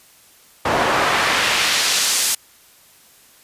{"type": "noise with band-pass filter sweep", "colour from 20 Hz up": "pink", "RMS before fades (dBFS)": -18, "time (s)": [0.65, 2.35], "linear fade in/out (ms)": 5, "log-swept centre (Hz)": [690, 8800], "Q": 0.83, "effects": ["white hiss -50 dBFS RMS until 3.43 s", "resampled to 32000 Hz"]}